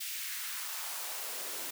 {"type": "noise with high-pass filter sweep", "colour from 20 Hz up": "white", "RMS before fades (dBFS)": -39, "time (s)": [0, 1.71], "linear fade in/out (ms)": 10, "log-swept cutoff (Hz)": [2600, 290], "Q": 1.5, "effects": []}